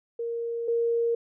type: tone pair in turn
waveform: sine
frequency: 466.2 / 466.2 Hz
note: A#4 / A#4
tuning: 0 / 0 cents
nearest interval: unison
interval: 0 cents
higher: neither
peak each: -28 / -22 dBFS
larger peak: second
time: 0.19-0.68 / 0.68-1.15 s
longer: first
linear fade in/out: 5 ms
effects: none